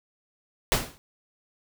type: noise with exponential decay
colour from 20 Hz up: pink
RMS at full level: -19 dBFS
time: 0.72-0.98 s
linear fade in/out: 0 ms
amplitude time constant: 56 ms
effects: none